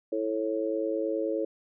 harmonic tone, 109.6 Hz, A2, 6 cents flat, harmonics 3 / 4 / 5, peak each -31 / -31 / -31 dBFS, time 0.12-1.45 s, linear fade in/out 5 ms, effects none

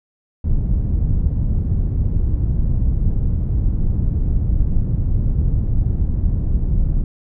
pink low-pass noise, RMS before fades -17 dBFS, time 0.44-7.04 s, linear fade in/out 2 ms, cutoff 120 Hz, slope 12 dB/octave, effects none

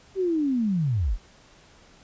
sine linear sweep, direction down, 392 to 30.43 Hz, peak -21 dBFS, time 0.15-1.18 s, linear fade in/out 50 ms, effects pink hiss -54 dBFS RMS until 2.03 s + resampled to 16000 Hz

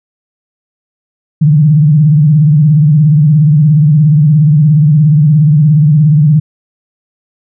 sine tone with vibrato, 150.8 Hz, D3, 46 cents sharp, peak -3 dBFS, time 1.41-6.4 s, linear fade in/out 10 ms, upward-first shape sine, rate 17 Hz, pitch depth 120 cents each way, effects none

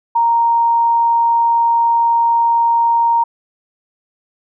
sine tone, 931 Hz, A#5, 2 cents flat, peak -10 dBFS, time 0.15-3.24 s, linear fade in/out 10 ms, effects none

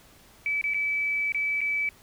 sine tone with dropouts, 2301 Hz, D7, 36 cents flat, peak -24 dBFS, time 0.46-1.89 s, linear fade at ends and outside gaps 1 ms, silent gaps 0.613-0.64 / 0.737-0.744 / 1.321-1.346 / 1.607-1.614 s, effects pink hiss -55 dBFS RMS until 2.02 s

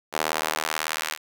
sawtooth tone with high-pass filter sweep, 78.2 Hz, D#2, 9 cents sharp, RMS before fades -28 dBFS, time 0.12-1.18 s, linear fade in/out 50 ms, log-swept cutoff 590 to 1700 Hz, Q 0.87, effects 8-bit

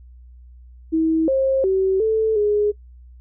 sine tone with pitch steps, 321.5 / 534 / 381.6 / 440.1 / 416.1 Hz, E4 / C5 / G4 / A4 / G#4, -43 / +35 / -47 / 0 / +3 cents, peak -15 dBFS, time 0.92-2.72 s, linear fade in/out 20 ms, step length 360 ms, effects noise-tail reverb RT60 0.1 s tail -23 dB re dry + added 61 Hz sine -41 dBFS peak until 3.2 s

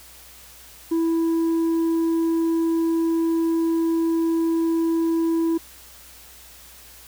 triangle tone with tanh clipping, 329.6 Hz, E4, in tune, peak -19 dBFS, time 0.91-5.58 s, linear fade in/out 10 ms, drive 8 dB, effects added 60 Hz sine -53 dBFS peak until 7.07 s + white hiss -46 dBFS RMS until 7.07 s

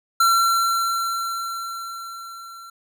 square tone with level ramp, 1358 Hz, F6, 49 cents flat, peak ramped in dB -14 to -39 dBFS, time 0.2-2.7 s, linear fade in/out 5 ms, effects none

